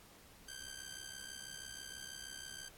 10% pulse ring-modulated tone, 1568 Hz, G6, in tune, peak -35 dBFS, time 0.48-2.69 s, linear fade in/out 5 ms, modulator 33.1 Hz, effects pink hiss -60 dBFS RMS until 2.77 s + AAC 64 kbps

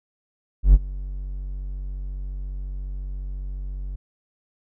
triangle tone with ADSR envelope, 47.2 Hz, F#1, 35 cents sharp, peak -4 dBFS, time 0.63-3.96 s, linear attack 110 ms, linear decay 36 ms, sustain -22 dB, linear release 7 ms, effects none

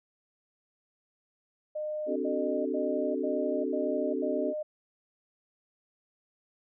sine tone bursts, 609 Hz, D#5, 37 cents flat, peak -31 dBFS, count 6, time 1.75-4.63 s, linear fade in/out 10 ms, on 410 ms, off 84 ms
sine chord, D dominant seventh, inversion third, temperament equal with one note detuned, 261.6 / 293.7 / 376.5 / 440 Hz, C4 / D4 / F#4 / A4, 0 / 0 / +30 / 0 cents, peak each -34 dBFS, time 2.06-4.54 s, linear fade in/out 50 ms
effects none

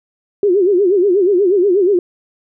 sine tone with vibrato, 380.6 Hz, F#4, 49 cents sharp, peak -9 dBFS, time 0.43-1.99 s, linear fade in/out 2 ms, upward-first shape sine, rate 8.3 Hz, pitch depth 160 cents each way, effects none

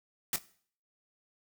white noise with echo, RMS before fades -30 dBFS, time 0.33-0.36 s, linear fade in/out 2 ms, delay 25 ms, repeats 1, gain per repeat -14 dB, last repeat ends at 0.385 s, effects noise-tail reverb RT60 0.5 s tail -18 dB re dry

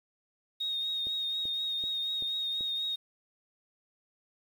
sine tone with vibrato, 3727 Hz, A#7, 1 cent flat, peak -30 dBFS, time 0.6-2.96 s, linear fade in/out 10 ms, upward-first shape triangle, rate 4.1 Hz, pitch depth 29 cents each way
click train, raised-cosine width 2 ms, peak -34 dBFS, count 5, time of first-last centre 1.07-2.608 s, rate 2.6 Hz
effects 9-bit

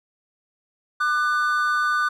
triangle tone pair together, 1197.2 / 1491 Hz, D6 / F#6, +33 / +13 cents, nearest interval major third, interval 380 cents, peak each -20 dBFS, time 1-2.09 s, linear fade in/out 10 ms, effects none

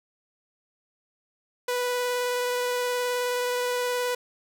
sawtooth tone with vibrato, 493 Hz, B4, 3 cents flat, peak -21 dBFS, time 1.68-4.15 s, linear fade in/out 5 ms, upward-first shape sine, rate 19 Hz, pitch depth 10 cents each way, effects none

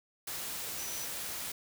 sine tone in noise, 5920 Hz, F#8, in tune, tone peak -42 dBFS, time 0.78-1.05 s, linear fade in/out 5 ms, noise white, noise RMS -39 dBFS, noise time 0.27-1.52 s, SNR -6 dB, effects none

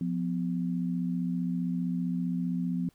sine tone pair together, 176.1 / 251.4 Hz, F3 / B3, +15 / +31 cents, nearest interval tritone, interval 616 cents, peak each -29 / -32 dBFS, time 0.01-2.89 s, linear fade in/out 2 ms, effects pink hiss -67 dBFS RMS until 2.94 s

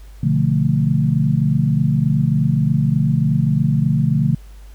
sine chord, B half-diminished seventh, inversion none, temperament equal, 123.47 / 146.83 / 174.61 / 220 Hz, B2 / D3 / F3 / A3, 0 / 0 / 0 / 0 cents, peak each -20 / -16 / -21 / -21 dBFS, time 0.23-4.35 s, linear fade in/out 5 ms, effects added 50 Hz sine -36 dBFS peak until 4.74 s + pink hiss -52 dBFS RMS until 4.74 s

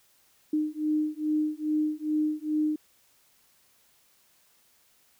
sine beating tone pair, 304.4 / 306.8 Hz, D#4 / D#4, -38 / -24 cents, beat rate 2.4 Hz, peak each -28 dBFS, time 0.53-2.76 s, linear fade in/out 5 ms, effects white hiss -64 dBFS RMS until 5.19 s

